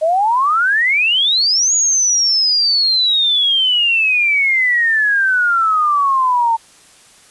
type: exponential two-way sweep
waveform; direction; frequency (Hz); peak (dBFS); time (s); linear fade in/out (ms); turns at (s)
sine; up then down; 610 to 6830 to 897; -11; 0.01-6.57; 20; 1.74
effects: white hiss -46 dBFS RMS until 7.3 s + resampled to 24000 Hz